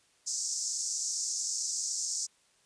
white band-pass noise, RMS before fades -34 dBFS, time 0.26-2.27 s, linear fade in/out 20 ms, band 5300 to 7700 Hz, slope 48 dB/octave, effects white hiss -67 dBFS RMS until 2.65 s + resampled to 22050 Hz

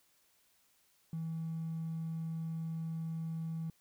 triangle tone with hard clipping, 162.5 Hz, E3, 24 cents flat, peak -36 dBFS, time 1.13-3.7 s, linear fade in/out 2 ms, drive 3 dB, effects white hiss -71 dBFS RMS until 3.8 s

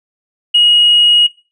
sine tone with hard clipping, 2889 Hz, F#7, 42 cents flat, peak -6 dBFS, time 0.54-1.27 s, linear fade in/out 10 ms, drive 1 dB, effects noise-tail reverb RT60 0.3 s tail -17 dB re dry + resampled to 24000 Hz

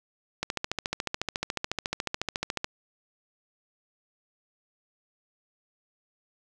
click train, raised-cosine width 0.2 ms, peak -11 dBFS, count 32, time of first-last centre 0.43-2.644 s, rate 14 Hz, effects none

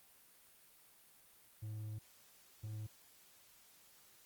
triangle tone bursts at uneven times, 107.7 Hz, A2, 37 cents flat, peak -40 dBFS, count 2, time 1.62-1.99 / 2.63-2.87 s, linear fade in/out 10 ms, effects white hiss -65 dBFS RMS until 4.25 s + Opus 32 kbps

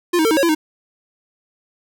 square tone with pitch steps, 350.8 / 315.4 / 449.6 / 315.6 / 550 / 337.4 / 309.7 Hz, F4 / D#4 / A4 / D#4 / C#5 / E4 / D#4, +8 / +24 / +37 / +25 / -14 / +40 / -8 cents, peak -14 dBFS, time 0.13-0.55 s, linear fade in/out 10 ms, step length 60 ms, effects none

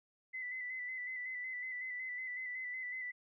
sine tone with vibrato, 2009 Hz, B6, 29 cents sharp, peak -39 dBFS, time 0.33-3.12 s, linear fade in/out 20 ms, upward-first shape square, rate 5.4 Hz, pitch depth 29 cents each way, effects none

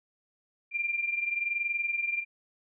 sine tone pair together, 2380 / 2401 Hz, D7 / D7, +22 / +38 cents, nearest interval unison, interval 16 cents, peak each -29 / -34 dBFS, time 0.71-2.25 s, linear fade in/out 50 ms, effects none

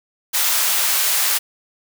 white high-pass noise, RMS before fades -18 dBFS, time 0.33-1.39 s, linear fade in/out 20 ms, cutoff 750 Hz, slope 12 dB/octave, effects none

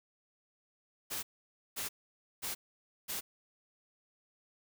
white noise bursts, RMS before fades -38 dBFS, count 4, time 1.1-3.21 s, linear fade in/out 20 ms, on 130 ms, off 530 ms, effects none

